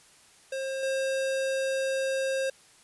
square tone with level steps, 534 Hz, C5, 35 cents sharp, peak -31 / -27 dBFS, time 0.52-2.5 s, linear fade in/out 5 ms, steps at 0.83 s, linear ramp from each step 2 ms, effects white hiss -57 dBFS RMS until 2.83 s + resampled to 24000 Hz

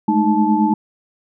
sine tone cluster, 208.4 / 217.5 / 310 / 871 Hz, G#3 / A3 / D#4 / A5, +6 / -20 / -6 / -18 cents, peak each -18 dBFS, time 0.08-0.74 s, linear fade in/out 5 ms, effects none

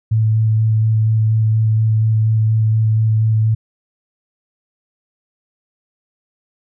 sine tone with vibrato, 110 Hz, A2, in tune, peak -11 dBFS, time 0.11-3.55 s, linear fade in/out 10 ms, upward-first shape square, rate 4.2 Hz, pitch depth 9 cents each way, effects none

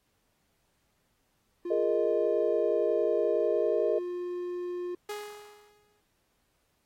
triangle tone with pitch glide, 349.2 to 355.1 Hz, F4 to F4, 0 to +29 cents, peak -30 dBFS, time 1.65-4.95 s, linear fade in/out 5 ms, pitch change +29 cents, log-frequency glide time 3.34-3.78 s
sine chord, Ab suspended second, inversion none, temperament equal, 415.3 / 466.2 / 622.3 Hz, Ab4 / Bb4 / Eb5, 0 / 0 / 0 cents, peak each -29 dBFS, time 1.7-3.99 s, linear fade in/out 10 ms
sawtooth tone with exponential decay, 416.2 Hz, G#4, 4 cents sharp, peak -29 dBFS, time 5.09-6.01 s, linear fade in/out 5 ms, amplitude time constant 200 ms
effects pink hiss -74 dBFS RMS until 6.85 s + AAC 48 kbps

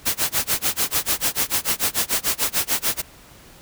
white noise with tremolo, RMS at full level -19 dBFS, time 0.05-3.02 s, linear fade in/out 20 ms, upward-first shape sine, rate 6.8 Hz, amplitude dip 100%, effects pink hiss -47 dBFS RMS until 3.61 s

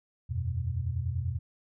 sine chord, E suspended second, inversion none, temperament equal, 82.41 / 92.5 / 123.47 Hz, E2 / F#2 / B2, 0 / 0 / 0 cents, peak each -33 dBFS, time 0.29-1.39 s, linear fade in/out 20 ms, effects none

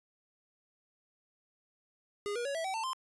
square tone with pitch steps, 409.7 / 478.8 / 559.7 / 654.1 / 764.5 / 893.6 / 1044.4 Hz, G#4 / A#4 / C#5 / E5 / G5 / A5 / C6, -24 / +46 / +17 / -14 / -44 / +27 / -3 cents, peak -34 dBFS, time 2.26-2.932 s, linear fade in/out 0 ms, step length 96 ms, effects resampled to 24000 Hz

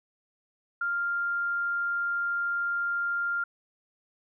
sine tone, 1396.9 Hz, F6, in tune, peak -26 dBFS, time 0.81-3.44 s, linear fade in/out 5 ms, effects none

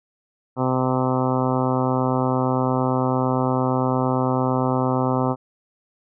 harmonic tone, 128.8 Hz, C3, 27 cents flat, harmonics 1 / 2 / 3 / 4 / 5 / 6 / 7 / 8 / 9 / 10, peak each -24 / -23 / -28 / -27 / -30 / -29 / -29 / -31 / -32 / -34 dBFS, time 0.56-5.36 s, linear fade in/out 50 ms, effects none

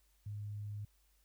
sine tone, 103.83 Hz, G#2, in tune, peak -40 dBFS, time 0.26-0.85 s, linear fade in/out 5 ms, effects added 50 Hz sine -70 dBFS peak until 1.24 s + white hiss -75 dBFS RMS until 1.24 s

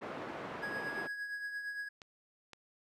pink band-pass noise, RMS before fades -43 dBFS, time 0.01-1.08 s, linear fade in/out 20 ms, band 250 to 1600 Hz, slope 12 dB/octave
triangle tone with tremolo, 1661.2 Hz, G#6, in tune, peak -34 dBFS, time 0.62-1.89 s, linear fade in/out 10 ms, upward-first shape triangle, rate 8.7 Hz, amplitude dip 55%
clicks, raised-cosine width 0.2 ms, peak -32 dBFS, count 2, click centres 2.018 / 2.533 s
effects none

